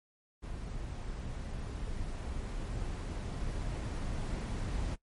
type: noise with level ramp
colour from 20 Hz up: brown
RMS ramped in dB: -41 to -34 dBFS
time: 0.42-4.96 s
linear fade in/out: 20 ms
effects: noise-tail reverb RT60 0.1 s tail -19 dB re dry + MP3 48 kbps